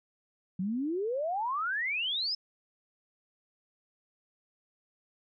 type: exponential sweep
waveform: sine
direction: up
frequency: 177 to 5274 Hz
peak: -29 dBFS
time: 0.59-2.35 s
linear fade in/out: 5 ms
effects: none